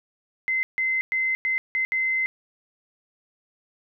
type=tone bursts at uneven times; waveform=sine; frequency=2062 Hz; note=C7; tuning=26 cents flat; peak=-21 dBFS; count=6; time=0.48-0.63 / 0.78-1.01 / 1.12-1.35 / 1.45-1.58 / 1.75-1.85 / 1.92-2.26 s; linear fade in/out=0 ms; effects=none